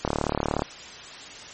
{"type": "click train", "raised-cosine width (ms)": 1, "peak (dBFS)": -9, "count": 22, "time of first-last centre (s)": [0.05, 0.621], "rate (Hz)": 36.8, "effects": ["white hiss -41 dBFS RMS until 1.53 s", "MP3 32 kbps"]}